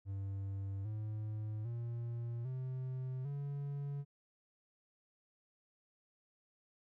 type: tone with pitch steps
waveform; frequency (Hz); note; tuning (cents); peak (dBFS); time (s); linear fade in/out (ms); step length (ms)
triangle; 98 / 107.49 / 117.9 / 129.31 / 141.83; G2 / A2 / A#2 / C3 / C#3; 0 / -40 / +20 / -20 / +40; -36; 0.05-4.05; 50; 800
effects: none